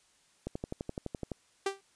click train, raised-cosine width 2 ms, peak -22 dBFS, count 11, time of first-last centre 0.47-1.317 s, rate 11.8 Hz
sawtooth tone with exponential decay, 392 Hz, G4, in tune, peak -22 dBFS, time 1.66-1.81 s, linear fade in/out 5 ms, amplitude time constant 31 ms
effects white hiss -67 dBFS RMS until 1.95 s + resampled to 22050 Hz

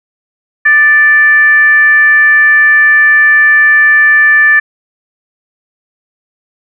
sine tone with frequency modulation, 1760 Hz, A6, in tune, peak -3 dBFS, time 0.65-4.6 s, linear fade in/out 10 ms, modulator 564 Hz, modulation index 0.32, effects none

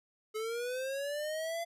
square linear sweep, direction up, 427.7 to 685 Hz, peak -35 dBFS, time 0.34-1.65 s, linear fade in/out 20 ms, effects resampled to 32000 Hz

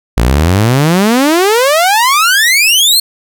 sawtooth exponential sweep, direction up, 53.4 to 4358 Hz, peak -3 dBFS, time 0.17-3 s, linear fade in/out 5 ms, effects none

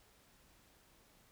silence, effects pink hiss -67 dBFS RMS until 1.31 s

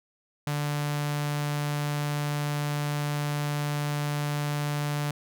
sawtooth tone with notch filter, 146.8 Hz, D3, in tune, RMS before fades -29 dBFS, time 0.47-5.11 s, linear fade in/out 2 ms, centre 360 Hz, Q 1.3, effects none

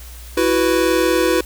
square chord, E suspended second, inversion none, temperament equal, 329.6 / 370 / 493.9 Hz, E4 / F#4 / B4, 0 / 0 / 0 cents, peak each -19 dBFS, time 0.37-1.41 s, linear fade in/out 5 ms, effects added 60 Hz sine -34 dBFS peak until 1.45 s + white hiss -41 dBFS RMS until 1.45 s

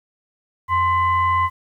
sine tone with frequency modulation, 1046.5 Hz, C6, in tune, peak -15 dBFS, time 0.68-1.5 s, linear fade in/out 50 ms, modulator 958 Hz, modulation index 0.6, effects 9-bit

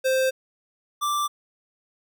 square tone pair in turn, 523.3 / 1174.8 Hz, C5 / D6, 0 / 0 cents, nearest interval octave + major second, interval 1400 cents, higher second, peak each -20 / -23 dBFS, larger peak first, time 0.04-0.31 / 1.01-1.28 s, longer neither, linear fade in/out 20 ms, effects none

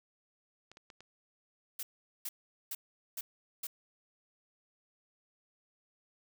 clicks, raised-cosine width 0.2 ms, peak -35 dBFS, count 4, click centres 0.716 / 0.771 / 0.902 / 1.006 s
blue noise bursts, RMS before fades -39 dBFS, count 5, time 1.79-3.67 s, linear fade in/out 5 ms, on 40 ms, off 420 ms
effects none

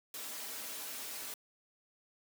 white noise with comb filter, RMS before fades -43 dBFS, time 0.14-1.34 s, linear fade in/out 2 ms, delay 5.6 ms, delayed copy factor -0.55, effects high-pass 200 Hz 12 dB/octave

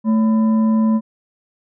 sine tone with frequency modulation, 220 Hz, A3, in tune, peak -12 dBFS, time 0.04-1.01 s, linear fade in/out 50 ms, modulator 782 Hz, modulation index 0.28, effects none

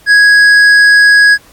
sine tone with hard clipping, 1661.2 Hz, G#6, in tune, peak -4 dBFS, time 0.06-1.38 s, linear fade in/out 50 ms, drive 7 dB, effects pink hiss -43 dBFS RMS until 1.52 s + AAC 64 kbps

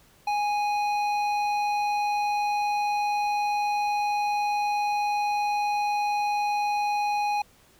sine tone with hard clipping, 828 Hz, G#5, 5 cents flat, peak -25 dBFS, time 0.27-7.42 s, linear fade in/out 5 ms, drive 10 dB, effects pink hiss -58 dBFS RMS until 7.79 s

